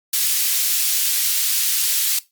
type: high-pass noise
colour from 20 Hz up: white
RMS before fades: -19 dBFS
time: 0.13-2.19 s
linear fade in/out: 5 ms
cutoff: 2900 Hz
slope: 12 dB/octave
effects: noise-tail reverb RT60 0.2 s tail -18 dB re dry + Opus 48 kbps